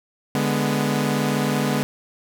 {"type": "chord", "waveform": "sawtooth", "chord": "G# diminished", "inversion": "second", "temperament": "equal", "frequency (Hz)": [146.83, 207.7, 246.9], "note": ["D3", "G#3", "B3"], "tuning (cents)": [0, 0, 0], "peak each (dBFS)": -20, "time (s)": [0.35, 1.83], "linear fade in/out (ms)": 0, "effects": []}